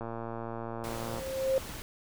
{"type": "click train", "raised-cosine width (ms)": 1, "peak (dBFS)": -24, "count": 137, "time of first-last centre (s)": [0.01, 1.193], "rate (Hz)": 115}
{"type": "tone with exponential growth", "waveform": "sine", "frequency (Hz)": 531, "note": "C5", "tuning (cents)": 25, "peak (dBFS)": -22, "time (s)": [0.66, 1.58], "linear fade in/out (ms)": 0, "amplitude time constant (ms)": 200}
{"type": "noise", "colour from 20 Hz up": "pink", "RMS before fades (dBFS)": -42, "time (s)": [0.84, 1.82], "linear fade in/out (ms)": 0}
{"effects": []}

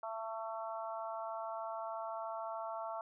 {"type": "harmonic tone", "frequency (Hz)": 223.3, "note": "A3", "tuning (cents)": 26, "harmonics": [3, 4, 5, 6], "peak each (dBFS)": [-42, -44, -46, -48], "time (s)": [0.03, 3.01], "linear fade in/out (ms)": 2, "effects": []}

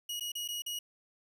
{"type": "tone with dropouts", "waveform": "sawtooth", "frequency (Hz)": 2900, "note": "F#7", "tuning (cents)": -35, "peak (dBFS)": -32, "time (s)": [0.09, 0.79], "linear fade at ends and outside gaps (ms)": 5, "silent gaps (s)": [[0.197, 0.207], [0.319, 0.352], [0.478, 0.486], [0.621, 0.662]], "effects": []}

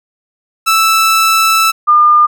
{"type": "tone pair in turn", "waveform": ["sawtooth", "sine"], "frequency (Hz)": [1318.5, 1206.8], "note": ["E6", "D6"], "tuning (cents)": [0, 47], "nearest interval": "major second", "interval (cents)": 153, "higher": "first", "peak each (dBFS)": -4, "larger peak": "neither", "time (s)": [[0.66, 1.72], [1.87, 2.27]], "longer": "first", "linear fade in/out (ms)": 20, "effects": []}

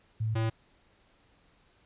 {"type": "tone pair in turn", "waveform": ["sine", "square"], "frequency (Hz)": [110, 112.18], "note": ["A2", "A2"], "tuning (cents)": [0, 34], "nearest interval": "unison", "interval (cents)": 34, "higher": "second", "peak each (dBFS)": -27, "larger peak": "neither", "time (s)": [[0.2, 0.35], [0.35, 0.5]], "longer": "neither", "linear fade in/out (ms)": 10, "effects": ["pink hiss -65 dBFS RMS until 1.85 s", "resampled to 8000 Hz"]}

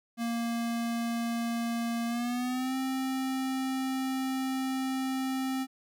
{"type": "tone with pitch glide", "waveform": "square", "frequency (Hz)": [233.1, 263.2], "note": ["A#3", "C4"], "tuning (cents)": [0, 10], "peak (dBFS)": -30, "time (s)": [0.17, 5.67], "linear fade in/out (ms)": 50, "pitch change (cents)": 210, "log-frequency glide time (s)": [2.07, 2.76], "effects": []}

